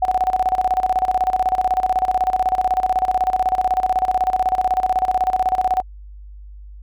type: tone with tremolo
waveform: sine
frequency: 745 Hz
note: F#5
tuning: 12 cents sharp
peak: -13 dBFS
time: 0.02-5.82 s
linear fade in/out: 5 ms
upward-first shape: square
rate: 16 Hz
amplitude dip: 80%
effects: added 50 Hz sine -35 dBFS peak until 6.82 s